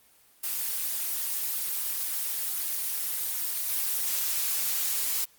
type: noise with level steps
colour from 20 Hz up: blue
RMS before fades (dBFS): -30 / -28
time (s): 0.43-5.25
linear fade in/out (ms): 10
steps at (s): 3.68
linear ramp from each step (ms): 10
effects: white hiss -60 dBFS RMS until 5.38 s + Opus 24 kbps